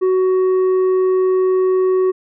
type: tone with tanh clipping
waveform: sine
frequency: 373 Hz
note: F#4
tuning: 14 cents sharp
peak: -13 dBFS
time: 0.01-2.12 s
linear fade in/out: 20 ms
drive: 5 dB
effects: none